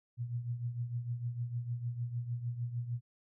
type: tone with tremolo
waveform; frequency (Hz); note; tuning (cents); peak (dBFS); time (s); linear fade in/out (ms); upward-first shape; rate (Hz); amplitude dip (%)
sine; 120; B2; -49; -31; 0.17-3.01; 50; triangle; 6.6; 75
effects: none